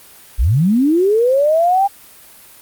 sine linear sweep, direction up, 41.36 to 809 Hz, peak -10 dBFS, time 0.38-1.88 s, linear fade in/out 20 ms, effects white hiss -42 dBFS RMS until 2.61 s + Opus 32 kbps

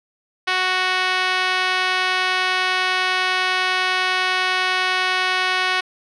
5% pulse tone with band-pass filter, 370 Hz, F#4, in tune, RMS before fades -20 dBFS, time 0.47-5.81 s, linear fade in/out 10 ms, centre 1500 Hz, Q 0.61, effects resampled to 22050 Hz

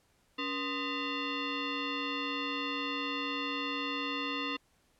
sine tone with frequency modulation, 1244.5 Hz, D#6, in tune, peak -32 dBFS, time 0.38-4.57 s, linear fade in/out 10 ms, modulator 763 Hz, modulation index 3.2, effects pink hiss -70 dBFS RMS until 4.99 s + low-pass 12000 Hz 12 dB/octave

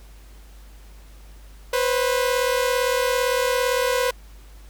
sawtooth tone pair together, 493.9 / 531.6 Hz, B4 / C5, 0 / +27 cents, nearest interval minor second, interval 127 cents, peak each -17 / -20 dBFS, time 1.73-4.11 s, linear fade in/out 5 ms, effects added 50 Hz sine -42 dBFS peak until 4.69 s + pink hiss -53 dBFS RMS until 4.69 s

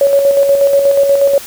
sine tone with tremolo, 558 Hz, C#5, 11 cents sharp, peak -5 dBFS, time 0.01-1.38 s, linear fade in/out 2 ms, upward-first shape square, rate 8.3 Hz, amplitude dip 40%, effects white hiss -30 dBFS RMS until 1.46 s

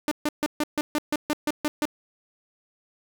sawtooth tone bursts, 299.2 Hz, D4, 32 cents sharp, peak -18 dBFS, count 11, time 0.08-1.854 s, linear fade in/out 0 ms, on 34 ms, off 140 ms, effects none

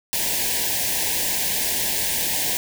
white band-stop noise, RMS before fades -23 dBFS, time 0.13-2.57 s, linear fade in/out 0 ms, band 1000 to 1600 Hz, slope 96 dB/octave, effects none

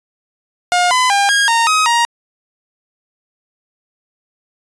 sawtooth tone with pitch steps, 713 / 1010 / 802 / 1631 / 923 / 1264 / 940 Hz, F5 / B5 / G5 / G#6 / A#5 / D#6 / A#5, +36 / +39 / +39 / -32 / -17 / +27 / +14 cents, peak -7 dBFS, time 0.72-2.05 s, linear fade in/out 0 ms, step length 190 ms, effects resampled to 22050 Hz

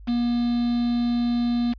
triangle tone with quantisation, 239.3 Hz, A#3, 46 cents sharp, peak -18 dBFS, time 0.07-1.74 s, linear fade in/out 20 ms, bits 6, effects added 50 Hz sine -40 dBFS peak until 1.78 s + resampled to 11025 Hz

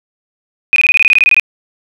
sine tone bursts, 2489 Hz, D#7, in tune, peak -5 dBFS, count 13, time 0.73-1.397 s, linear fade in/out 0 ms, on 31 ms, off 22 ms, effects none

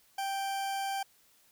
40% pulse tone, 784 Hz, G5, in tune, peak -31 dBFS, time 0.18-1.03 s, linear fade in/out 5 ms, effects white hiss -65 dBFS RMS until 1.51 s

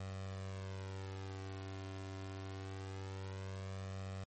sawtooth tone with flanger, 96 Hz, G2, 36 cents flat, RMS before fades -45 dBFS, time 0-4.24 s, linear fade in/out 5 ms, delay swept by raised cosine 1.6 to 2.9 ms, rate 0.24 Hz, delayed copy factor +0.7, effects MP3 32 kbps

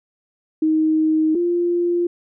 sine tone pair in turn, 313.9 / 347.9 Hz, D#4 / F4, +15 / -7 cents, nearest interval major second, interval 178 cents, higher second, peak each -14 / -16 dBFS, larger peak first, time 0.62-1.35 / 1.35-2.07 s, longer first, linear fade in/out 5 ms, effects none

